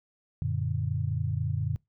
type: chord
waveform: sine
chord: Gb augmented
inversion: none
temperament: equal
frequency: 92.5 / 116.54 / 146.83 Hz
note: Gb2 / Bb2 / D3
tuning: 0 / 0 / 0 cents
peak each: -31 dBFS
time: 0.42-1.76 s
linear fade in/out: 0 ms
effects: noise-tail reverb RT60 0.2 s tail -25 dB re dry